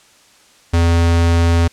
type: tone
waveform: square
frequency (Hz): 84.5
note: E2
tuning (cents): +43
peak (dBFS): -11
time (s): 0.73-1.68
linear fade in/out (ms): 10
effects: white hiss -49 dBFS RMS until 1.72 s + low-pass 8000 Hz 12 dB/octave